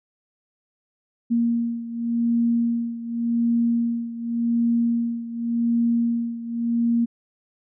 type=beating tone pair; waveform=sine; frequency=233.8 / 234.68 Hz; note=A#3 / A#3; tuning=+5 / +12 cents; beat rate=0.88 Hz; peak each=-21 / -25 dBFS; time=1.3-7.06 s; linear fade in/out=20 ms; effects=none